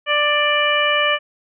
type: harmonic tone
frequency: 590 Hz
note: D5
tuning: 8 cents sharp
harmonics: 1 / 2 / 3 / 4 / 5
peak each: -21 / -21 / -21 / -21 / -21 dBFS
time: 0.06-1.19 s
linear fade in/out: 50 ms
effects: none